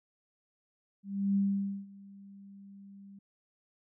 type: tone with ADSR envelope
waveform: sine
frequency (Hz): 198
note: G3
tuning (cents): +18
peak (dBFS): -24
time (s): 1.03-3.19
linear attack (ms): 330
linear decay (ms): 500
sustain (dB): -24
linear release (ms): 5
effects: none